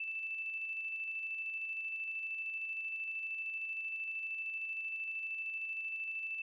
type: tone with tremolo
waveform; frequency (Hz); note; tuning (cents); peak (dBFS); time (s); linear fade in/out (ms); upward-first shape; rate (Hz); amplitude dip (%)
sine; 2645; E7; +5; -36; 0-6.42; 5; square; 13; 30
effects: none